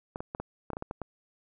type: clicks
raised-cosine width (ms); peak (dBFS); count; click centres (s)
1; -21; 10; 0.159 / 0.205 / 0.349 / 0.4 / 0.703 / 0.733 / 0.769 / 0.824 / 0.911 / 1.017
effects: none